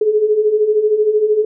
sine beating tone pair, 415.3 / 428.3 Hz, G#4 / A4, 0 / -47 cents, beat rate 13 Hz, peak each -18 / -12 dBFS, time 0.01-1.45 s, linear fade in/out 5 ms, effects none

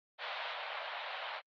pink band-pass noise, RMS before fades -41 dBFS, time 0.18-1.42 s, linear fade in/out 50 ms, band 580 to 4000 Hz, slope 48 dB/octave, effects Opus 48 kbps

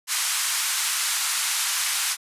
white band-pass noise, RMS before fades -25 dBFS, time 0.07-2.17 s, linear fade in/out 50 ms, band 1000 to 11000 Hz, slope 24 dB/octave, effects resampled to 32000 Hz

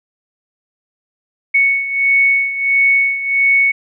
sine beating tone pair, 2217 / 2218.5 Hz, C#7 / C#7, 0 / +1 cents, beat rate 1.5 Hz, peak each -12 / -17 dBFS, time 1.54-3.72 s, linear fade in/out 10 ms, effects none

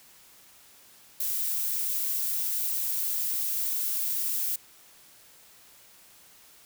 violet noise, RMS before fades -29 dBFS, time 1.2-4.56 s, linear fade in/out 5 ms, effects white hiss -55 dBFS RMS until 6.65 s

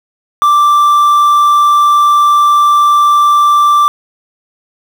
triangle tone with quantisation, 1174.7 Hz, D6, in tune, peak -3 dBFS, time 0.42-3.88 s, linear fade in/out 0 ms, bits 5, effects none

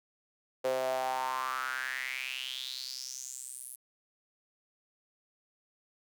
sawtooth tone with high-pass filter sweep, 129.8 Hz, C3, 13 cents flat, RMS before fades -36 dBFS, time 0.64-3.76 s, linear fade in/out 10 ms, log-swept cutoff 500 to 11000 Hz, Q 6.2, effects none

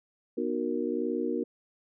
sine chord, B major seventh, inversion none, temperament equal with one note detuned, 246.9 / 308.4 / 370 / 466.2 Hz, B3 / D#4 / F#4 / A#4, 0 / -15 / 0 / 0 cents, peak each -33 dBFS, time 0.37-1.44 s, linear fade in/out 10 ms, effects none

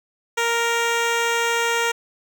10% pulse tone with notch filter, 466.2 Hz, A#4, in tune, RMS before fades -21 dBFS, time 0.37-1.92 s, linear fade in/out 10 ms, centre 12000 Hz, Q 1.9, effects none

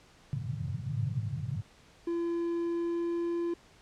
white band-pass noise, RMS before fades -34 dBFS, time 0.33-1.62 s, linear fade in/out 0 ms, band 100 to 150 Hz, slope 48 dB/octave
triangle tone with pitch glide, 340 to 342 Hz, F4 to F4, -46 to -36 cents, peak -27 dBFS, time 2.07-3.54 s, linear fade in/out 5 ms, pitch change +10 cents, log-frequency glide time 2.7-3.41 s
effects pink hiss -59 dBFS RMS until 3.81 s + low-pass 7000 Hz 12 dB/octave

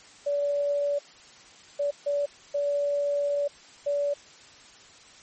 sine tone bursts at uneven times, 574 Hz, D5, 40 cents flat, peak -23 dBFS, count 5, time 0.26-0.99 / 1.79-1.91 / 2.06-2.26 / 2.54-3.48 / 3.86-4.14 s, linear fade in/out 10 ms, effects white hiss -51 dBFS RMS until 5.22 s + MP3 32 kbps

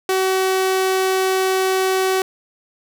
sawtooth tone, 378.1 Hz, F#4, 38 cents sharp, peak -12 dBFS, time 0.09-2.22 s, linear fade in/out 2 ms, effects none

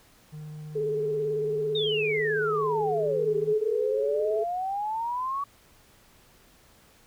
triangle tone with pitch glide, 152.6 to 157.8 Hz, D#3 to D#3, -33 to +25 cents, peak -35 dBFS, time 0.32-3.54 s, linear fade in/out 20 ms, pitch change +58 cents, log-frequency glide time 1.36-3.21 s
sine tone with vibrato, 427.6 Hz, A4, 49 cents flat, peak -25 dBFS, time 0.75-4.44 s, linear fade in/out 10 ms, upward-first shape square, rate 18 Hz, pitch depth 36 cents each way
sine exponential two-way sweep, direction down then up, 3767 to 392 to 1140 Hz, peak -27 dBFS, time 1.75-5.44 s, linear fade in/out 5 ms, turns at 3.36 s
effects pink hiss -58 dBFS RMS until 7.06 s

